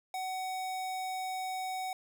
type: tone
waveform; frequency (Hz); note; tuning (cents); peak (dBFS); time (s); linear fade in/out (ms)
square; 750; F#5; +23; -35; 0.14-1.93; 2
effects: none

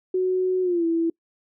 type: tone with pitch glide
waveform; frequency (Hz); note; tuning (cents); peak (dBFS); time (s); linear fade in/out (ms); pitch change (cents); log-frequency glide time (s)
sine; 370 to 331.5; F#4 to E4; 0 to +10; -19; 0.14-1.1; 5; -190; 0.62-0.85
effects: noise-tail reverb RT60 0.1 s tail -25 dB re dry

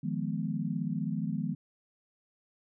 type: chord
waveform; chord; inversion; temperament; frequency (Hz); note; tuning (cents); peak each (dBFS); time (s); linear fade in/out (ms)
sine; F half-diminished seventh; third; equal with one note detuned; 155.56 / 174.61 / 210.1 / 246.9; Eb3 / F3 / Ab3 / Cb4; 0 / 0 / +20 / 0; -35 / -35 / -35 / -37; 0.03-1.55; 10
effects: none

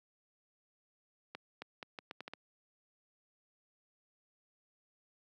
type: accelerating click train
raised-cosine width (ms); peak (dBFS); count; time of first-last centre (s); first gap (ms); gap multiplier
0.3; -27; 8; 1.35-2.336; 270; 0.77
effects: high-pass 200 Hz 12 dB/octave

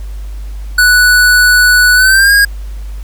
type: tone with pitch glide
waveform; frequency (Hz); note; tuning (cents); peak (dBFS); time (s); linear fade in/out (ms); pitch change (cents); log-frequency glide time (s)
square; 1480 to 1632.7; F#6 to G#6; 0 to -30; -5; 0.78-2.45; 5; +170; 1.95-2.33
effects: added 50 Hz sine -20 dBFS peak until 3.03 s + pink hiss -42 dBFS RMS until 3.03 s

